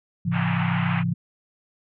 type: chord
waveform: sine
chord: A augmented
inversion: none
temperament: just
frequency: 110 / 137.5 / 171.88 Hz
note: A2 / C#3 / E#3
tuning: 0 / -14 / -27 cents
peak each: -28 / -27 / -23 dBFS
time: 0.25-1.14 s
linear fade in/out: 10 ms
type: band-pass noise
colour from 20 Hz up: pink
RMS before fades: -30 dBFS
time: 0.31-1.04 s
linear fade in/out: 50 ms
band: 740 to 2800 Hz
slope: 48 dB/octave
effects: none